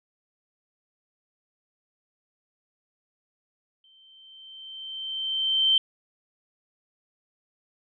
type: tone with exponential growth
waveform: sine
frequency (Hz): 3113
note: G7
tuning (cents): -13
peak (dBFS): -16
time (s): 3.84-5.78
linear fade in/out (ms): 2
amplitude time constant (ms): 420
effects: none